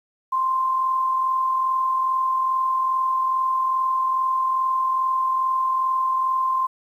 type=tone with amplitude modulation; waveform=sine; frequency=1046.5 Hz; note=C6; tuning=in tune; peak=-17 dBFS; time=0.32-6.67 s; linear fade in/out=10 ms; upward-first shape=sine; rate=42.4 Hz; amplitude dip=35%; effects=9-bit